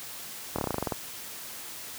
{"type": "slowing click train", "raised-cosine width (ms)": 1, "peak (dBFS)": -14, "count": 11, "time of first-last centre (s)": [0.56, 0.922], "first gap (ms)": 25, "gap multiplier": 1.08, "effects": ["white hiss -41 dBFS RMS until 1.98 s", "high-pass 60 Hz 12 dB/octave"]}